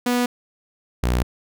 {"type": "tone pair in turn", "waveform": "sawtooth", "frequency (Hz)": [244.9, 60.96], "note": ["B3", "B1"], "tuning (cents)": [-14, -22], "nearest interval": "2 octaves", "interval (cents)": 2408, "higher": "first", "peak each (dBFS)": -14, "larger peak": "neither", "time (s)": [[0.06, 0.26], [1.03, 1.23]], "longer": "neither", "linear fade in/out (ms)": 5, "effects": []}